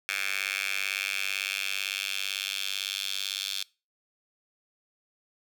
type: tone with high-pass filter sweep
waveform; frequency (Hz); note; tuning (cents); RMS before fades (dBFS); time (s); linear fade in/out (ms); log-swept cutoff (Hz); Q
10% pulse; 97.9; G2; -2; -32; 0.09-3.63; 0; 2100 to 3600; 3
effects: noise-tail reverb RT60 0.3 s tail -23 dB re dry